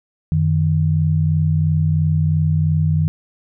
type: tone pair together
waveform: sine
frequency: 92.34 / 155.3 Hz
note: F#2 / D#3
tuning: -3 / -3 cents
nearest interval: major sixth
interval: 900 cents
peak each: -18 / -15 dBFS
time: 0.32-3.08 s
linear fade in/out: 0 ms
effects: none